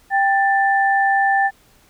sine tone pair together, 788 / 1769 Hz, G5 / A6, +9 / +9 cents, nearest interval octave + major second, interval 1400 cents, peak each -15 / -18 dBFS, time 0.1-1.51 s, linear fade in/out 50 ms, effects pink hiss -54 dBFS RMS until 1.89 s

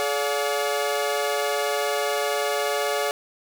sawtooth tone cluster, 425.4 / 574 / 714 Hz, G#4 / D5 / F5, +42 / -40 / +38 cents, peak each -23 / -22 / -25 dBFS, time 0-3.11 s, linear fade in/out 0 ms, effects none

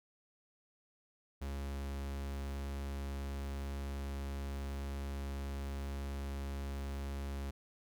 45% pulse tone, 69.3 Hz, C#2, in tune, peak -38 dBFS, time 1.41-7.51 s, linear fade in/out 10 ms, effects none

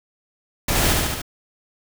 pink noise with echo, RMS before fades -21 dBFS, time 0.68-0.93 s, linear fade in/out 5 ms, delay 72 ms, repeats 4, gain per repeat -2 dB, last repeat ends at 1.218 s, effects none

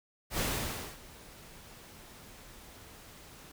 pink noise with ADSR envelope, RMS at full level -31 dBFS, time 0.3-3.52 s, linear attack 89 ms, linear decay 580 ms, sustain -21 dB, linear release 8 ms, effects none

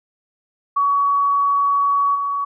sine tone with level steps, 1128 Hz, C#6, 30 cents sharp, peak -14 / -19 dBFS, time 0.76-2.45 s, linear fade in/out 10 ms, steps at 2.14 s, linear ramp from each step 20 ms, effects none

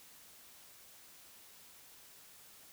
silence, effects white hiss -58 dBFS RMS until 2.72 s

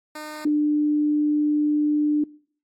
10% pulse / sine tone pair in turn, 304.8 / 298.2 Hz, D#4 / D4, -36 / +27 cents, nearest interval unison, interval 37 cents, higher first, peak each -25 / -17 dBFS, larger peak second, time 0.15-0.45 / 0.45-2.24 s, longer second, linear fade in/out 5 ms, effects noise-tail reverb RT60 0.5 s tail -23 dB re dry + AAC 64 kbps

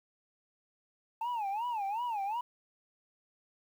sine tone with vibrato, 875 Hz, A5, 10 cents flat, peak -29 dBFS, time 1.21-2.41 s, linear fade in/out 5 ms, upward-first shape sine, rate 2.7 Hz, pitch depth 200 cents each way, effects tanh soft clip ceiling -31 dBFS + 10-bit

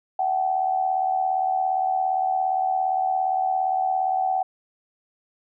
sine tone with amplitude modulation, 756 Hz, F#5, 37 cents sharp, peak -17 dBFS, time 0.19-4.43 s, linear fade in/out 5 ms, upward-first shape sine, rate 77.4 Hz, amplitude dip 65%, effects none

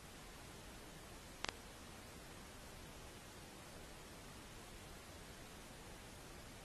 clicks, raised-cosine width 0.2 ms, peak -17 dBFS, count 2, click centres 1.446 / 1.488 s, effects pink hiss -57 dBFS RMS until 6.64 s + AAC 32 kbps

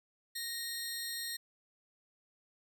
20% pulse tone pair together, 1864.7 / 4212 Hz, A#6 / C8, 0 / +11 cents, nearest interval octave + major second, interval 1411 cents, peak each -36 / -34 dBFS, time 0.35-1.37 s, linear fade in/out 10 ms, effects none

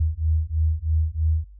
sine beating tone pair, 77.78 / 80.88 Hz, D#2 / E2, 0 / -32 cents, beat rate 3.1 Hz, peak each -22 dBFS, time 0-1.45 s, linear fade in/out 10 ms, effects added 50 Hz sine -42 dBFS peak until 1.59 s

